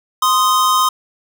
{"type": "tone pair together", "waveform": "square", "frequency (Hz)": [1040.8, 1244.5], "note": ["C6", "D#6"], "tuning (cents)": [-9, 0], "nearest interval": "minor third", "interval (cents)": 309, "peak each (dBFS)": [-15, -15], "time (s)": [0.22, 0.89], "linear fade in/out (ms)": 5, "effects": ["8-bit"]}